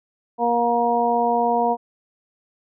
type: harmonic tone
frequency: 236.9 Hz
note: A#3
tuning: 28 cents sharp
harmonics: 1 / 2 / 3 / 4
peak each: -26 / -23 / -20 / -22 dBFS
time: 0.38-1.77 s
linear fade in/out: 50 ms
effects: none